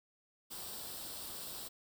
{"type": "noise with comb filter", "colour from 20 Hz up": "white", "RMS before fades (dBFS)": -45, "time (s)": [0.5, 1.69], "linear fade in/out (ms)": 20, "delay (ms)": 0.23, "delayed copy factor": 0.6, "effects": []}